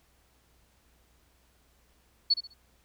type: tone with echo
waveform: sine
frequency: 4412 Hz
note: C#8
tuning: 9 cents flat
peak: -19 dBFS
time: 2.3-2.34 s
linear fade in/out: 10 ms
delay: 67 ms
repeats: 3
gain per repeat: -11 dB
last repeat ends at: 2.541 s
effects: added 61 Hz sine -67 dBFS peak until 2.84 s + pink hiss -67 dBFS RMS until 2.84 s